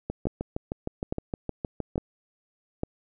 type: two click trains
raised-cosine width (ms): 2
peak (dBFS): -14 / -16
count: 4 / 13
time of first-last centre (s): 0.27-2.834 / 0.1-1.958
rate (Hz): 1.17 / 6.46
effects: none